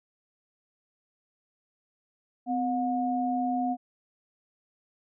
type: tone pair together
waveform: sine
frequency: 254.9 / 721 Hz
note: C4 / F#5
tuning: -45 / -45 cents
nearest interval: octave + tritone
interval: 1800 cents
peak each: -28 dBFS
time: 2.46-3.77 s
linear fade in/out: 50 ms
effects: none